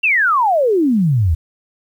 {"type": "exponential sweep", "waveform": "sine", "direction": "down", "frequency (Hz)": [2800, 74], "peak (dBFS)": -11, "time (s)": [0.03, 1.35], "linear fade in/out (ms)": 10, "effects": ["8-bit"]}